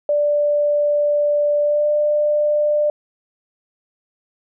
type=tone with pitch glide; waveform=sine; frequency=587.3 to 595.5 Hz; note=D5 to D5; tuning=0 to +24 cents; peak=-14 dBFS; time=0.09-2.9 s; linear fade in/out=2 ms; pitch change=+24 cents; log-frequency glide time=1.62-1.88 s; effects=none